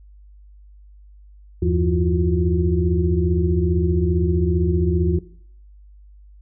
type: tone cluster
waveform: sine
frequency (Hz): 80.1 / 95.4 / 171 / 335.6 / 358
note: E2 / G2 / F3 / E4 / F4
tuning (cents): -49 / -47 / -36 / +31 / +43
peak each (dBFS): -19 / -27 / -23 / -28 / -22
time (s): 1.62-5.19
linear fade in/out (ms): 5
effects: noise-tail reverb RT60 0.6 s tail -19 dB re dry + added 50 Hz sine -43 dBFS peak until 6.41 s